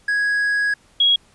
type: tone pair in turn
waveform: triangle / sine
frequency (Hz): 1661.2 / 3310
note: G#6 / G#7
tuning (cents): 0 / -6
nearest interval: octave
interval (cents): 1194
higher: second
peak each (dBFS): -15 / -12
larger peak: second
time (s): 0.08-0.74 / 1-1.16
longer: first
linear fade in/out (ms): 5
effects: pink hiss -55 dBFS RMS until 1.34 s + resampled to 24000 Hz